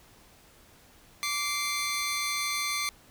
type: tone pair together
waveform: 15% pulse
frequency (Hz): 1163.5 / 2093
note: D6 / C7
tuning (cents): -17 / 0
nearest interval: minor seventh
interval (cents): 1017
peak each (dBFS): -25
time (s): 1.23-2.89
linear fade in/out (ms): 0
effects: pink hiss -57 dBFS RMS until 3.1 s